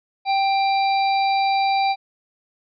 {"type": "harmonic tone with a mistuned harmonic", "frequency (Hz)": 783, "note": "G5", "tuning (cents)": -2, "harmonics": [1, 3, 5, 6], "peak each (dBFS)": [-17, -27, -31, -33], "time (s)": [0.25, 1.96], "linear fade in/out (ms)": 50, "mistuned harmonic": 3, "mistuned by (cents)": 17, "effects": []}